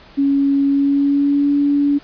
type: tone with pitch glide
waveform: sine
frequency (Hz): 278.3 to 285.8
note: C#4 to D4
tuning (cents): +7 to -47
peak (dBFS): -12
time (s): 0.17-1.99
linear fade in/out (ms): 20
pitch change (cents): +46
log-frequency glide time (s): 0.66-1.52
effects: pink hiss -44 dBFS RMS until 2.03 s + resampled to 11025 Hz